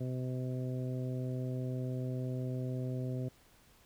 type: harmonic tone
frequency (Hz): 127.7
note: C3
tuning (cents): -42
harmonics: 1 / 2 / 3 / 4 / 5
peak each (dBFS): -35 / -41 / -45 / -47 / -49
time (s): 0-3.29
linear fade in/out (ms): 10
effects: pink hiss -64 dBFS RMS until 3.85 s